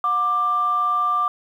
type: tone pair together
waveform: sine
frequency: 725.7 / 1183 Hz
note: F#5 / D6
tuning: -34 / +12 cents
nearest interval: minor sixth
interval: 846 cents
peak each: -28 / -17 dBFS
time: 0.04-1.28 s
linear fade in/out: 2 ms
effects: tanh soft clip ceiling -11 dBFS + 9-bit